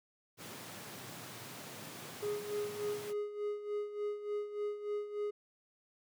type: high-pass noise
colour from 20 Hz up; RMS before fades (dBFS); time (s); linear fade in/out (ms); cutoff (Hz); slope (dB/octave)
pink; -48; 0.37-3.14; 50; 100; 96
type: tone with tremolo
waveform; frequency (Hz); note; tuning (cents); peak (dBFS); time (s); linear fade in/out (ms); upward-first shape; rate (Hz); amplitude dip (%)
triangle; 415.3; G#4; 0; -31; 2.22-5.31; 10; sine; 3.4; 70
effects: none